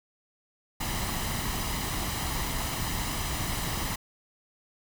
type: noise with comb filter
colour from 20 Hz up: pink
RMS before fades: -31 dBFS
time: 0.8-3.96 s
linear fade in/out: 10 ms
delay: 1 ms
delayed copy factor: +0.5
effects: none